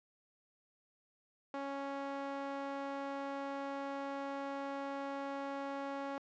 sawtooth tone with band-pass filter, 277.2 Hz, C#4, in tune, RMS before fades -41 dBFS, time 1.54-6.18 s, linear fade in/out 0 ms, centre 810 Hz, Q 0.96, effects resampled to 16000 Hz + 12-bit

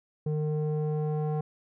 square tone with low-pass filter sweep, 152.2 Hz, D#3, 38 cents flat, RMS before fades -29 dBFS, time 0.26-1.41 s, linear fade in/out 5 ms, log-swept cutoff 400 to 720 Hz, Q 1.8, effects none

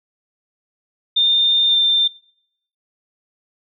sine tone with pitch glide, 3616 to 3587 Hz, A7 to A7, +47 to +33 cents, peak -12 dBFS, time 1.16-2.08 s, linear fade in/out 10 ms, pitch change -14 cents, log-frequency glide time 1.69-1.76 s, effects noise-tail reverb RT60 0.7 s tail -22 dB re dry

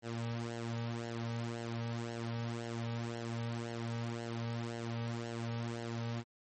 sawtooth tone with flanger, 116.54 Hz, A#2, in tune, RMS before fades -39 dBFS, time 0.02-6.24 s, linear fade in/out 50 ms, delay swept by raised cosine 0.82 to 2.92 ms, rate 1.9 Hz, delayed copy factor -0.7, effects MP3 32 kbps

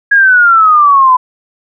sine exponential sweep, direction down, 1661.2 to 1000 Hz, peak -3 dBFS, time 0.11-1.17 s, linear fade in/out 10 ms, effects none

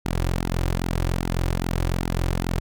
sawtooth tone with flanger, 43.65 Hz, F1, in tune, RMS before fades -24 dBFS, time 0.05-2.6 s, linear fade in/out 10 ms, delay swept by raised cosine 1.7 to 4.7 ms, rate 2.5 Hz, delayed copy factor -0.7, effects none

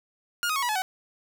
sawtooth tone with pitch steps, 1422 / 1252.3 / 1102.9 / 971.3 / 855.4 / 753.3 Hz, F6 / D#6 / C#6 / B5 / A5 / F#5, +31 / +11 / -9 / -29 / -49 / +31 cents, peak -21 dBFS, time 0.43-0.82 s, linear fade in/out 0 ms, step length 65 ms, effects none

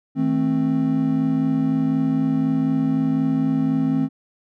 triangle chord, A diminished, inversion second, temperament just, 158.4 / 220 / 264 Hz, Eb3 / A3 / C4, +31 / 0 / +16 cents, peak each -22 / -23 / -17 dBFS, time 0.15-4.09 s, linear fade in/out 50 ms, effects none

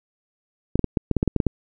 clicks, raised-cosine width 3 ms, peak -6 dBFS, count 11, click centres 0.756 / 0.793 / 0.843 / 0.972 / 1.113 / 1.167 / 1.229 / 1.277 / 1.363 / 1.402 / 1.467 s, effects none

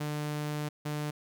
sawtooth tone pair in turn, 149.3 / 149.3 Hz, D3 / D3, +29 / +29 cents, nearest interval unison, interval 0 cents, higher neither, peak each -28 dBFS, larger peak neither, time 0-0.69 / 0.85-1.11 s, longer first, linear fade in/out 10 ms, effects none

